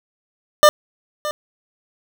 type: tone with echo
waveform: 25% pulse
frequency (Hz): 600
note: D5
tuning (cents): +37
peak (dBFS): -3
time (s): 0.63-0.69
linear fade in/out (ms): 0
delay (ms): 620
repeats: 1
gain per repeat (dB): -15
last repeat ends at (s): 1.31
effects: none